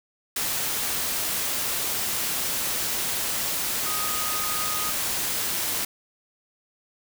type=tone in noise; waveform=sine; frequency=1244.5 Hz; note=D#6; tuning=in tune; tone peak=-32 dBFS; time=3.86-4.91 s; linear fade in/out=5 ms; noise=white; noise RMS=-27 dBFS; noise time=0.36-5.85 s; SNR=-8 dB; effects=none